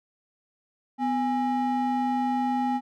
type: ring-modulated tone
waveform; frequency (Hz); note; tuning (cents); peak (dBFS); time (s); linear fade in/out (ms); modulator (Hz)
triangle; 537; C5; +45; -18; 0.98-2.81; 50; 286
effects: none